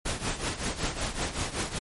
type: noise with tremolo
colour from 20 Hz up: pink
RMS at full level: -28 dBFS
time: 0.05-1.79 s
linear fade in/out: 10 ms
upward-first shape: triangle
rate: 5.3 Hz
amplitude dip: 80%
effects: MP3 48 kbps